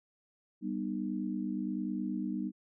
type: chord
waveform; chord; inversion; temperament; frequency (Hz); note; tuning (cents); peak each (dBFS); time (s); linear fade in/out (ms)
sine; G augmented; none; just; 196 / 245 / 306.2; G3 / B3 / D#4; 0 / -14 / -28; -36 / -37 / -37; 0.61-2.52; 50
effects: none